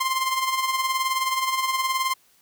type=tone with tremolo; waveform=sawtooth; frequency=1049 Hz; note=C6; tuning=4 cents sharp; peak=-16 dBFS; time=0-2.14 s; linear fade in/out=10 ms; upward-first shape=sine; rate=19 Hz; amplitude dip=55%; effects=white hiss -60 dBFS RMS until 2.41 s